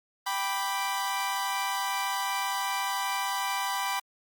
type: chord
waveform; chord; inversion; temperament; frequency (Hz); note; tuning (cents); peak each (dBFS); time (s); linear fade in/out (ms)
sawtooth; G major; none; equal; 784 / 987.8 / 1174.7; G5 / B5 / D6; 0 / 0 / 0; -29 / -27 / -32; 0.26-4; 10
effects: Opus 48 kbps